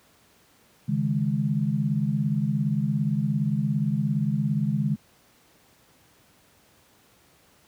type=chord; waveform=sine; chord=C# suspended second; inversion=none; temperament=just; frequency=138.59 / 155.92 / 207.9 Hz; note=C#3 / D#3 / G#3; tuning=0 / +4 / +2 cents; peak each=-26 dBFS; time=0.88-4.96 s; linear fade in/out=10 ms; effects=pink hiss -59 dBFS RMS until 7.67 s + high-pass 80 Hz 12 dB/octave